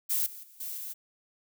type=noise with level steps; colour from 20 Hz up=violet; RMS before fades=-28 / -45 / -55 / -37 / -39 dBFS; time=0.09-0.94 s; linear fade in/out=20 ms; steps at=0.26 / 0.43 / 0.6 / 0.77 s; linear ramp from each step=5 ms; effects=none